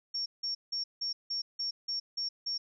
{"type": "tone bursts", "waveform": "sine", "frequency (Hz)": 5500, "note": "F8", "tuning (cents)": -27, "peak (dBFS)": -31, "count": 9, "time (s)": [0.14, 2.58], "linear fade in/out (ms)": 10, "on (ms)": 120, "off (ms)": 170, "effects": []}